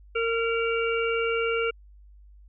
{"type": "harmonic tone with a mistuned harmonic", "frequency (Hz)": 459.3, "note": "A#4", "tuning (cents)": -26, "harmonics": [1, 3, 5, 6], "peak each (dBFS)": [-25, -30, -32, -33], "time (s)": [0.15, 1.71], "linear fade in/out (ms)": 10, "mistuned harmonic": 6, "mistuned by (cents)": 18, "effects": ["added 50 Hz sine -48 dBFS peak until 2.48 s"]}